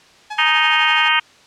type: tone with tremolo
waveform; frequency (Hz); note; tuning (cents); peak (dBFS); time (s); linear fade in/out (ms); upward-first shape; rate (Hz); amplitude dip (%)
sawtooth; 847; G#5; +34; -20; 0.3-1.09; 10; triangle; 12; 70
type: harmonic tone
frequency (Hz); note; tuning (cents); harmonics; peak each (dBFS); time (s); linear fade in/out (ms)
311.1; D#4; 0; 3 / 4 / 5 / 6 / 7 / 8 / 9 / 10; -21 / -21 / -21 / -21 / -21 / -21 / -21 / -21; 0.38-1.2; 10
effects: white hiss -48 dBFS RMS until 1.46 s + low-pass 5000 Hz 12 dB/octave